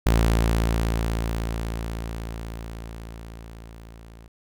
sawtooth tone with level ramp, 56.3 Hz, A1, 40 cents sharp, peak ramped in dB -12 to -40 dBFS, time 0.06-4.28 s, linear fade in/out 5 ms, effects none

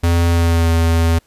square tone with pitch glide, 85 to 82.87 Hz, F2 to E2, -46 to +10 cents, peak -12 dBFS, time 0.03-1.19 s, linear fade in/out 10 ms, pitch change -44 cents, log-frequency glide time 0.3-0.7 s, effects pink hiss -56 dBFS RMS until 1.26 s + resampled to 32000 Hz

